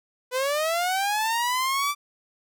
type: linear sweep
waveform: sawtooth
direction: up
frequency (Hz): 493.9 to 1174.7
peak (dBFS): -19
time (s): 0.31-1.95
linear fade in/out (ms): 50
effects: none